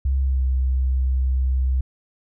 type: tone with pitch glide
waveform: sine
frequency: 67 to 64.76 Hz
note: C2 to C2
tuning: +42 to -17 cents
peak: -17 dBFS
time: 0.05-1.81 s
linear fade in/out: 5 ms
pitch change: -59 cents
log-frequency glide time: 0.22-0.43 s
effects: none